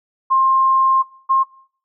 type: tone pair in turn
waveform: sine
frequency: 1060 / 1066.8 Hz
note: C6 / C6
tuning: +22 / +33 cents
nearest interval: unison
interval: 11 cents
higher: second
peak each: -11 dBFS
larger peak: neither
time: 0.3-1.03 / 1.29-1.44 s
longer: first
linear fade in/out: 20 ms
effects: noise-tail reverb RT60 0.5 s tail -19 dB re dry